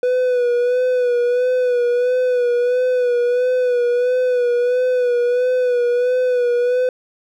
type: tone with vibrato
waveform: triangle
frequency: 493.9 Hz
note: B4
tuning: in tune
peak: -12 dBFS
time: 0.03-6.89 s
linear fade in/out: 2 ms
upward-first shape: sine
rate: 1.5 Hz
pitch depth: 43 cents each way
effects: none